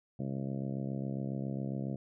harmonic tone, 67.3 Hz, C2, 49 cents sharp, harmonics 2 / 3 / 4 / 5 / 6 / 7 / 8 / 9 / 10, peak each -37 / -38 / -43 / -46 / -51 / -52 / -49 / -51 / -53 dBFS, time 0.19-1.96 s, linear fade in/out 5 ms, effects none

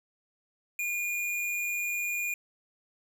square tone, 2428 Hz, D#7, 43 cents flat, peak -30 dBFS, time 0.79-2.34 s, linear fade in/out 2 ms, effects none

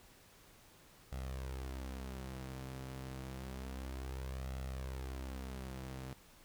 sawtooth tone with flanger, 65.41 Hz, C2, in tune, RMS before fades -44 dBFS, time 1.12-6.13 s, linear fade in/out 0 ms, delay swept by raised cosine 1.5 to 7 ms, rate 0.29 Hz, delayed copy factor +0.55, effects pink hiss -62 dBFS RMS until 6.44 s

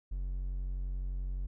triangle tone, 45.82 Hz, F#1, 16 cents flat, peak -31 dBFS, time 0.11-1.47 s, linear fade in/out 10 ms, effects none

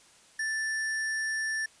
sine tone with sample-and-hold, 1760 Hz, A6, in tune, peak -28 dBFS, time 0.39-1.66 s, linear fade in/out 5 ms, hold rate 7350 Hz, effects white hiss -58 dBFS RMS until 1.8 s + resampled to 22050 Hz

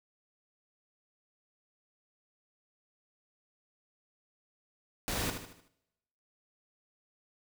pink noise with echo, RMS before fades -34 dBFS, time 5.08-5.3 s, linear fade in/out 0 ms, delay 76 ms, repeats 5, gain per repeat -7 dB, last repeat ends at 5.68 s, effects noise-tail reverb RT60 1.0 s tail -23 dB re dry

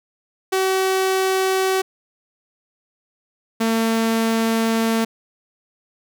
sawtooth tone pair in turn, 379.6 / 225.7 Hz, F#4 / A3, +44 / +44 cents, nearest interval major sixth, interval 900 cents, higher first, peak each -13 / -13 dBFS, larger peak neither, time 0.52-1.82 / 3.6-5.05 s, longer second, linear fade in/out 10 ms, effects none

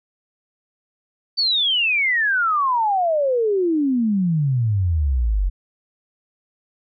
sine exponential sweep, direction down, 4614 to 43.65 Hz, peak -16 dBFS, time 1.37-5.5 s, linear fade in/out 20 ms, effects none

